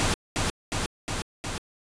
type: noise with echo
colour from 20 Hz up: pink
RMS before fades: -24 dBFS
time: 0-0.14 s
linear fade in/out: 0 ms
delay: 360 ms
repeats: 4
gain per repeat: -2 dB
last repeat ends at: 1.58 s
effects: resampled to 22050 Hz